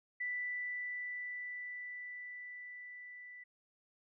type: tone with level ramp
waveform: sine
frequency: 1978 Hz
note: B6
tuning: 2 cents sharp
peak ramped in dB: -35 to -49 dBFS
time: 0.2-3.44 s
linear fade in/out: 10 ms
effects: none